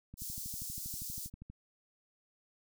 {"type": "click train", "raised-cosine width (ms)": 5, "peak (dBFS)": -35, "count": 18, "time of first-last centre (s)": [0.14, 1.5], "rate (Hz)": 12.5}
{"type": "high-pass noise", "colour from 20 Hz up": "white", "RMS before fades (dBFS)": -42, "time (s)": [0.17, 1.3], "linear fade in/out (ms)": 50, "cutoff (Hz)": 4900, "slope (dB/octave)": 24}
{"effects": []}